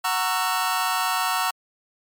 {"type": "chord", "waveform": "sawtooth", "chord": "F# dominant seventh", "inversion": "none", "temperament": "just", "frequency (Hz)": [740, 925, 1110, 1332], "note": ["F#5", "A#5", "C#6", "E6"], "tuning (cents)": [0, -14, 2, 18], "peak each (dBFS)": -23, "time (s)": [0.04, 1.51], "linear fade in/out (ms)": 10, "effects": ["MP3 96 kbps"]}